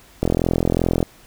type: click train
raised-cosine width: 2 ms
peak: -4 dBFS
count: 35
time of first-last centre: 0.23-1.028 s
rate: 42.6 Hz
effects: pink hiss -49 dBFS RMS until 1.26 s